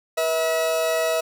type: tone pair together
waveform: 40% pulse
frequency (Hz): 484.1 / 646.2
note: B4 / E5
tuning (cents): -35 / -35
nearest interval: perfect fourth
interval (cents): 500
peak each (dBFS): -26 / -20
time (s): 0.17-1.21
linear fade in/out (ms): 10
effects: none